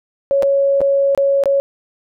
sine tone with dropouts, 554.4 Hz, C#5, in tune, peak -11 dBFS, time 0.31-1.6 s, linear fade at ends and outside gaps 0 ms, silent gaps 0.424-0.431 / 0.806-0.815 / 1.149-1.176 / 1.437-1.457 s, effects none

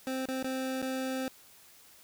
25% pulse tone with dropouts, 261.6 Hz, C4, in tune, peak -28 dBFS, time 0.07-1.28 s, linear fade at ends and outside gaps 1 ms, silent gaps 0.256-0.285 / 0.427-0.444 / 0.818-0.826 s, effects white hiss -57 dBFS RMS until 2.03 s

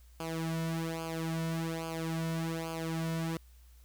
sawtooth tone with flanger, 163.4 Hz, E3, 15 cents flat, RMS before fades -35 dBFS, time 0.2-3.37 s, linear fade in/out 2 ms, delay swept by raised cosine 0.52 to 2.52 ms, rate 1.2 Hz, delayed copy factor -0.8, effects added 60 Hz sine -54 dBFS peak until 3.84 s + white hiss -67 dBFS RMS until 3.84 s

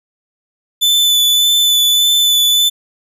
40% pulse tone with vibrato, 3500 Hz, A7, 10 cents flat, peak -8 dBFS, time 0.81-2.7 s, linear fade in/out 20 ms, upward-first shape sine, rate 1.7 Hz, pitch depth 13 cents each way, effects none

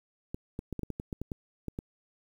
clicks, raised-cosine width 3 ms, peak -22 dBFS, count 12, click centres 0.345 / 0.591 / 0.727 / 0.793 / 0.833 / 0.903 / 0.999 / 1.128 / 1.216 / 1.318 / 1.683 / 1.789 s, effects 9-bit

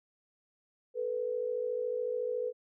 sine tone pair together, 440 / 493.9 Hz, A4 / B4, 0 / 0 cents, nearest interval major second, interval 200 cents, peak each -36 / -32 dBFS, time 0.94-2.53 s, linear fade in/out 50 ms, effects none

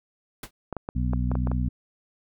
pink noise with exponential decay, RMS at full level -31 dBFS, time 0.43-0.51 s, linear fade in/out 5 ms, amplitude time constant 17 ms
clicks, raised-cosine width 1 ms, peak -17 dBFS, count 8, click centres 0.727 / 0.767 / 0.889 / 1.134 / 1.316 / 1.354 / 1.472 / 1.516 s
harmonic tone, 61.74 Hz, B1, in tune, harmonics 1 / 2 / 3 / 4, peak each -25 / -28 / -32 / -32 dBFS, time 0.95-1.69 s, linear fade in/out 10 ms
effects none

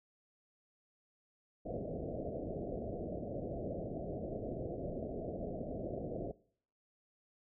white low-pass noise, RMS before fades -41 dBFS, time 1.65-6.32 s, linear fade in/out 10 ms, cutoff 680 Hz, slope 96 dB/octave, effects noise-tail reverb RT60 0.6 s tail -22 dB re dry

